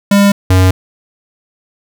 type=tone pair in turn; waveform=square; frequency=200.9 / 92.91 Hz; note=G3 / F#2; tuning=+43 / +8 cents; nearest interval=octave + minor second; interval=1335 cents; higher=first; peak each=-6 dBFS; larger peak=neither; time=0.11-0.32 / 0.5-0.71 s; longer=neither; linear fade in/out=5 ms; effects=none